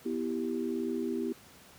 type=chord; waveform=sine; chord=E minor; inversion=second; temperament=equal; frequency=246.9 / 329.6 / 392 Hz; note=B3 / E4 / G4; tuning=0 / 0 / 0 cents; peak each=-34 / -35 / -35 dBFS; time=0.05-1.33 s; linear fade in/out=10 ms; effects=pink hiss -55 dBFS RMS until 1.78 s + high-pass 80 Hz 12 dB/octave